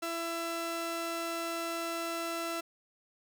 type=tone pair together; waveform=sawtooth; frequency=334.5 / 669 Hz; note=E4 / E5; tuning=+25 / +25 cents; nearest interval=octave; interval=1200 cents; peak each=-34 / -30 dBFS; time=0.02-2.61 s; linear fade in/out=10 ms; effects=none